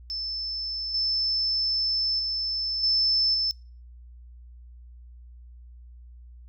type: tone with level steps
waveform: sine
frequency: 5274 Hz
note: E8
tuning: in tune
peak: -29 / -23 / -26 / -20 / -23 dBFS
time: 0.1-3.51 s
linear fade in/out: 0 ms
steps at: 0.94 / 2.19 / 2.83 / 3.34 s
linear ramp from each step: 5 ms
effects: noise-tail reverb RT60 0.4 s tail -24 dB re dry + added 60 Hz sine -44 dBFS peak until 6.48 s